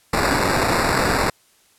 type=noise with sample-and-hold; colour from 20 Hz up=violet; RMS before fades=-19 dBFS; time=0.13-1.3 s; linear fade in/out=5 ms; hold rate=3150 Hz; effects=white hiss -57 dBFS RMS until 1.78 s + low-pass 12000 Hz 12 dB/octave